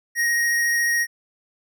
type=tone with vibrato; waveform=square; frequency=1877 Hz; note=A#6; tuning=11 cents sharp; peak=-19 dBFS; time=0.15-1.07 s; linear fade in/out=50 ms; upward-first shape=triangle; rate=14 Hz; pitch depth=9 cents each way; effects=none